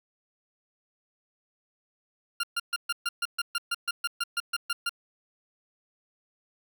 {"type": "tone bursts", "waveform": "20% pulse", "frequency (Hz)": 1396.9, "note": "F6", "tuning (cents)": 0, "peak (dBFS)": -21, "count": 16, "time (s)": [2.4, 4.894], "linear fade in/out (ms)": 5, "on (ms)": 34, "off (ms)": 130, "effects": []}